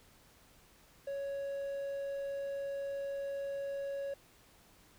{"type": "tone", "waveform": "triangle", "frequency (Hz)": 556, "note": "C#5", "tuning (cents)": 5, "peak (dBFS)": -34, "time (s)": [1.07, 4.14], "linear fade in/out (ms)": 5, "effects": ["pink hiss -63 dBFS RMS until 4.98 s"]}